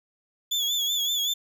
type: tone with vibrato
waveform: 35% pulse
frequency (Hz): 3426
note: A7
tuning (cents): -47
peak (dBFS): -22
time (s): 0.51-1.34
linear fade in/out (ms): 10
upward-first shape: sine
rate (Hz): 5.3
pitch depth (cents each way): 67
effects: none